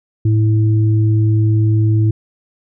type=tone pair together; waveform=sine; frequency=108.9 / 326.3 Hz; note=A2 / E4; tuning=-17 / -18 cents; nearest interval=octave + perfect fifth; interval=1899 cents; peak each=-10 / -21 dBFS; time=0.25-2.11 s; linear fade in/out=5 ms; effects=none